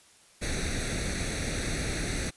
pink noise with comb filter, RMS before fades -31 dBFS, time 0.41-2.31 s, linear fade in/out 20 ms, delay 0.49 ms, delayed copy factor +0.75, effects white hiss -58 dBFS RMS until 2.36 s + resampled to 24000 Hz

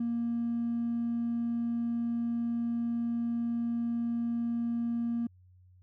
sine tone with hard clipping, 234.5 Hz, A#3, 11 cents sharp, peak -29 dBFS, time 0-5.27 s, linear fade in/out 5 ms, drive 1 dB, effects added 91 Hz sine -56 dBFS peak until 5.82 s

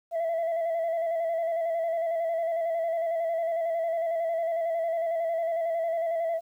sine tone with vibrato, 665 Hz, E5, 15 cents sharp, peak -23 dBFS, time 0.11-6.41 s, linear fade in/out 50 ms, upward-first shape square, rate 11 Hz, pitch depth 34 cents each way, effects tanh soft clip ceiling -24 dBFS + 10-bit

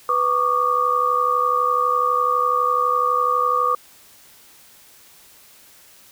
sine tone cluster, 496.4 / 1134 / 1206 Hz, B4 / C#6 / D6, +9 / +39 / +46 cents, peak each -25 / -20 / -19 dBFS, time 0.09-3.75 s, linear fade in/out 2 ms, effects white hiss -49 dBFS RMS until 6.11 s

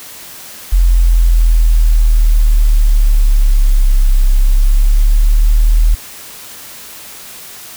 sine exponential two-way sweep, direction down then up, 43.65 to 33.01 to 39.92 Hz, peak -5 dBFS, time 0.72-5.95 s, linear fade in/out 10 ms, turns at 4.24 s, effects white hiss -32 dBFS RMS until 7.76 s

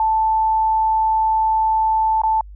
sine tone with dropouts, 880 Hz, A5, in tune, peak -14 dBFS, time 0-2.41 s, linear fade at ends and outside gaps 2 ms, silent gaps 2.218-2.235 s, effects added 50 Hz sine -35 dBFS peak until 2.55 s

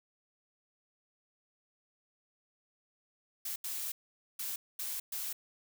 blue noise bursts at uneven times, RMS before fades -38 dBFS, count 5, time 3.45-3.56 / 3.64-3.92 / 4.39-4.56 / 4.79-5 / 5.12-5.33 s, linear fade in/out 5 ms, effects none

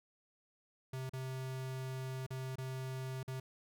square tone with dropouts, 130.81 Hz, C3, in tune, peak -40 dBFS, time 0.93-3.4 s, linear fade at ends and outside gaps 5 ms, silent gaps 1.095-1.133 / 2.265-2.305 / 2.557-2.582 / 3.231-3.278 s, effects none

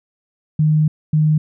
sine tone bursts at uneven times, 153.9 Hz, D#3, 19 cents flat, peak -11 dBFS, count 2, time 0.59-0.88 / 1.13-1.38 s, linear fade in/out 5 ms, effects none

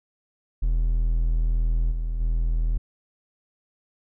triangle tone with level steps, 40.82 Hz, E1, 16 cents flat, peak -17 / -22 / -18 dBFS, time 0.62-2.78 s, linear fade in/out 10 ms, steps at 1.91 / 2.2 s, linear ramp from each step 10 ms, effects none

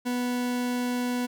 40% pulse tone, 246.3 Hz, B3, 5 cents flat, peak -25 dBFS, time 0.05-1.27 s, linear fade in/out 20 ms, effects none

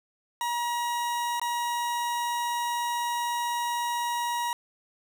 40% pulse tone with dropouts, 954 Hz, A#5, 40 cents sharp, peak -26 dBFS, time 0.41-4.53 s, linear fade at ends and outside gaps 1 ms, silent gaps 1.397-1.415 s, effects none

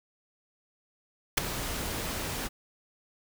pink noise with ADSR envelope, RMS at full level -19 dBFS, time 1.37-2.49 s, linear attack 9 ms, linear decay 8 ms, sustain -15 dB, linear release 31 ms, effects none

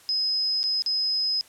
sine tone with dropouts, 5070 Hz, D#8, 32 cents sharp, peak -22 dBFS, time 0.09-1.41 s, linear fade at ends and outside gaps 0 ms, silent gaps 0.631-0.639 / 0.821-0.862 s, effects white hiss -53 dBFS RMS until 1.48 s + low-pass 11000 Hz 12 dB/octave

